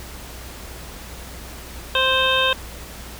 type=harmonic tone; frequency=523.3 Hz; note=C5; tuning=in tune; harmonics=1 / 2 / 3 / 5 / 6 / 7; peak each=-23 / -23 / -23 / -23 / -23 / -23 dBFS; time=1.95-2.53 s; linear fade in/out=2 ms; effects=added 60 Hz sine -38 dBFS peak until 3.19 s + pink hiss -38 dBFS RMS until 3.19 s